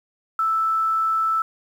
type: tone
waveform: sine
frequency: 1318.5 Hz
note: E6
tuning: in tune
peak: -18 dBFS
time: 0.39-1.42 s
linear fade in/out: 2 ms
effects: 8-bit